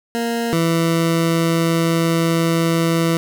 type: tone pair in turn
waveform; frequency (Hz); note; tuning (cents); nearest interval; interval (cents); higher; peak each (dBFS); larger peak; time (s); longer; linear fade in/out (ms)
20% pulse; 233.1 / 165.73; A#3 / E3; 0 / +10; tritone; 590; first; -14 / -10; second; 0.15-0.53 / 0.53-3.17; second; 0
effects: none